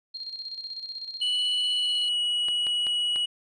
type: tone with tremolo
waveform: sine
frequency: 4215 Hz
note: C8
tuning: 12 cents sharp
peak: -32 dBFS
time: 0.14-2.09 s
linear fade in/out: 10 ms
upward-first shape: square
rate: 16 Hz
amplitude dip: 55%
type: tone with pitch glide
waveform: triangle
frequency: 2958 to 2921 Hz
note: F#7 to F#7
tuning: -1 to -23 cents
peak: -22 dBFS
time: 1.21-3.26 s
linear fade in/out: 10 ms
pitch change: -22 cents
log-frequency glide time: 1.73-2.25 s
type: clicks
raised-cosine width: 0.3 ms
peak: -22 dBFS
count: 4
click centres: 2.485 / 2.668 / 2.868 / 3.16 s
effects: resampled to 22050 Hz